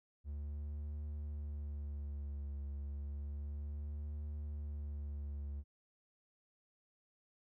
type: tone with vibrato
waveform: triangle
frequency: 72.4 Hz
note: D2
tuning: 24 cents flat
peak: -38 dBFS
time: 0.24-5.64 s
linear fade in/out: 50 ms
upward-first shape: triangle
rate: 0.31 Hz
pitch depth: 47 cents each way
effects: none